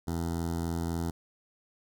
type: tone with notch filter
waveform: 15% pulse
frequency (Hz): 83.8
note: E2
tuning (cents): +29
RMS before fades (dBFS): -32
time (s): 0.07-1.11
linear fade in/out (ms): 10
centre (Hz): 2400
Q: 0.65
effects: none